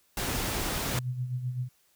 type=noise; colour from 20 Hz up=pink; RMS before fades=-31 dBFS; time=0.17-0.99 s; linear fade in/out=2 ms
type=tone with tremolo; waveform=sine; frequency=125.5 Hz; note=B2; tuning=28 cents sharp; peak=-27 dBFS; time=0.93-1.69 s; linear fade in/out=20 ms; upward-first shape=sine; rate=7.8 Hz; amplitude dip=60%
effects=white hiss -67 dBFS RMS until 1.95 s